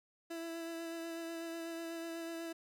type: tone with vibrato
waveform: 30% pulse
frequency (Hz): 331.9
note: E4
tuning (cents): +12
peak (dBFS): -38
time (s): 0.3-2.53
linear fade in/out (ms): 10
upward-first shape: sine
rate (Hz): 8.1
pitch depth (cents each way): 16
effects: none